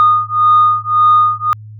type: beating tone pair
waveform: sine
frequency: 1228 / 1229.8 Hz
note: D#6 / D#6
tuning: -23 / -21 cents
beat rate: 1.8 Hz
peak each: -10 dBFS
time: 0-1.53 s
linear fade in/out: 0 ms
effects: tanh soft clip ceiling -1 dBFS + added 107 Hz sine -30 dBFS peak until 1.79 s